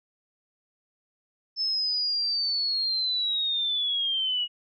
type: linear sweep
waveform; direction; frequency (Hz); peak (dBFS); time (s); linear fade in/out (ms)
sine; down; 5274 to 2889; -24; 1.56-4.48; 50
effects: none